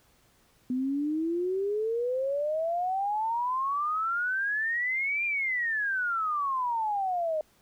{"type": "exponential two-way sweep", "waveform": "sine", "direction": "up then down", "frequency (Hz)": [248.3, 2415, 607], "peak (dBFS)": -26, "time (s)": [0.7, 7.41], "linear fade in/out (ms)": 2, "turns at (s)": 5.25, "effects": ["pink hiss -64 dBFS RMS until 7.61 s"]}